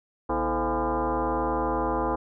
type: tone with frequency modulation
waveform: sine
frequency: 246.9 Hz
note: B3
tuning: in tune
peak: -23 dBFS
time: 0.29-2.16 s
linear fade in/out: 10 ms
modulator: 191 Hz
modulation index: 4.8
effects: none